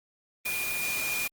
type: tone in noise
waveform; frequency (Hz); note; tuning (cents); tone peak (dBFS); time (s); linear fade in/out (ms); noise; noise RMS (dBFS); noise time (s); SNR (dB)
sine; 2428; D#7; -43; -30; 0.45-1.28; 10; white; -33; 0.45-1.28; 0
effects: Opus 24 kbps